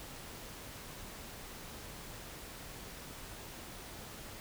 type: silence
effects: pink hiss -48 dBFS RMS until 4.4 s